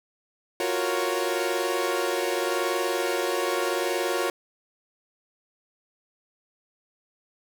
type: chord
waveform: sawtooth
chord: Gb major seventh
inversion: third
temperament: equal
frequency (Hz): 349.2 / 370 / 466.2 / 554.4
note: F4 / Gb4 / Bb4 / Db5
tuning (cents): 0 / 0 / 0 / 0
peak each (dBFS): -26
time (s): 0.6-4.3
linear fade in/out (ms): 2
effects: none